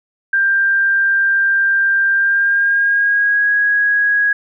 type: tone with pitch glide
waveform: sine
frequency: 1587 to 1656.3 Hz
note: G6 to G#6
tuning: +21 to -5 cents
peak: -11 dBFS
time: 0.33-4.33 s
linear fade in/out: 5 ms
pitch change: +74 cents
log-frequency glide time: 2.13-3.51 s
effects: none